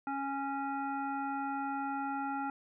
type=harmonic tone; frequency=276 Hz; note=C#4; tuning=7 cents flat; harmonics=1 / 3 / 5 / 7 / 9; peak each=-38 / -36 / -40 / -54 / -55 dBFS; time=0.07-2.5 s; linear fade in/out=2 ms; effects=none